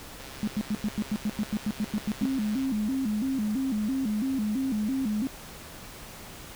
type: click train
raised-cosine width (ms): 0.2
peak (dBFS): -28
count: 330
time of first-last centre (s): 0.2-2.655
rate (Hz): 134
type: tone bursts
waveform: sine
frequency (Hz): 211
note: G#3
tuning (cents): +28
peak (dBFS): -24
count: 14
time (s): 0.43-2.255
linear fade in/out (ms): 0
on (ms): 44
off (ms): 93
type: tone with vibrato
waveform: sine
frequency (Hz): 237.6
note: A#3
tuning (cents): +33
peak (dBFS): -25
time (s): 2.22-5.27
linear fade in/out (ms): 0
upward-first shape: square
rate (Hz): 3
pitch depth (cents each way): 200
effects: pink hiss -44 dBFS RMS until 6.55 s